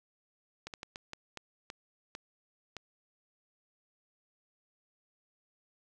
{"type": "slowing click train", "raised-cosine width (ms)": 0.2, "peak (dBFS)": -24, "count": 9, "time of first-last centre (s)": [0.67, 2.767], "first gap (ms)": 68, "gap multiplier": 1.37, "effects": []}